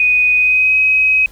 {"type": "tone with pitch glide", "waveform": "sine", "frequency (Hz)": [2489, 2535], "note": ["D#7", "D#7"], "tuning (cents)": [0, 32], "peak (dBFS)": -9, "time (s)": [0, 1.26], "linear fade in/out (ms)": 2, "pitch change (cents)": 32, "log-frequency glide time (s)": [0.35, 0.76], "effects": ["added 50 Hz sine -40 dBFS peak until 1.31 s", "pink hiss -46 dBFS RMS until 1.31 s"]}